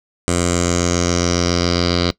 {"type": "tone with low-pass filter sweep", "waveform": "10% pulse", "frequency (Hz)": 87.31, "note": "F2", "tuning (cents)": 0, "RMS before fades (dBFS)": -17, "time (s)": [0.28, 2.11], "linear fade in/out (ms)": 0, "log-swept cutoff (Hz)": [8100, 4400], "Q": 5.4, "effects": ["noise-tail reverb RT60 0.1 s tail -20 dB re dry"]}